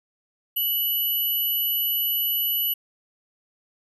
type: tone pair together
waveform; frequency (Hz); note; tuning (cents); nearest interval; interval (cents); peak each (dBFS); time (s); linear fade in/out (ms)
sine; 2960 / 11840; F#7 / F#9; 0 / 0; 2 octaves; 2400; -28 / -22; 0.56-2.74; 10
effects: none